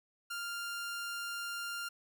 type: tone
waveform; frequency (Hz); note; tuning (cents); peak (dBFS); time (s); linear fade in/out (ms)
sawtooth; 1396.9; F6; 0; -34; 0.3-1.89; 10
effects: none